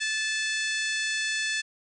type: harmonic tone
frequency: 872 Hz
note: A5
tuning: 16 cents flat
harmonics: 2 / 3 / 4 / 5 / 6 / 7 / 8 / 9 / 10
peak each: -29 / -33 / -35 / -37 / -39 / -40 / -41 / -42 / -43 dBFS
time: 0-1.62 s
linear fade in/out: 20 ms
effects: none